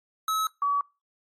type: tone pair in turn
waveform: square / sine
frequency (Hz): 1290 / 1138.9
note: E6 / C#6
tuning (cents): -38 / +46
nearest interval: major second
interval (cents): 216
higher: first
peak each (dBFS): -25 / -22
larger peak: second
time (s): 0.28-0.47 / 0.62-0.81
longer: neither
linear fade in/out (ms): 2
effects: noise-tail reverb RT60 0.3 s tail -25 dB re dry + AAC 48 kbps